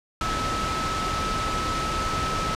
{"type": "tone in noise", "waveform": "sine", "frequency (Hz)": 1300, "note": "E6", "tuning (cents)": -24, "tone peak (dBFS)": -27, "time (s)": [0.21, 2.55], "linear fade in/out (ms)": 2, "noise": "pink", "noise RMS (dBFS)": -28, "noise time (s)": [0.21, 2.55], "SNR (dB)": -2, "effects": ["low-pass 6000 Hz 12 dB/octave"]}